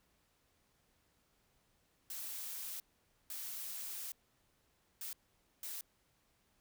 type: noise bursts at uneven times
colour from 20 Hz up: blue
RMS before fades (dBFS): -44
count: 4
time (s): 2.1-2.8 / 3.3-4.12 / 5.01-5.13 / 5.63-5.81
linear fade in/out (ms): 2
effects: pink hiss -75 dBFS RMS until 6.6 s